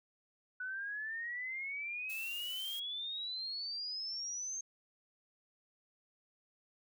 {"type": "exponential sweep", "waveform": "sine", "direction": "up", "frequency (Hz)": [1480, 6420], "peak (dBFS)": -38, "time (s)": [0.6, 4.61], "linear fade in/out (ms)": 5}
{"type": "noise", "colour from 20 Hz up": "blue", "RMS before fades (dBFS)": -49, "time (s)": [2.09, 2.8], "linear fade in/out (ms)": 10}
{"effects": []}